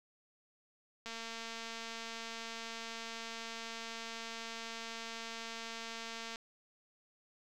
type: click train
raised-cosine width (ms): 0.2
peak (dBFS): -27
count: 1209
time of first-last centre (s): 1.06-6.358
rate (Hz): 228
effects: none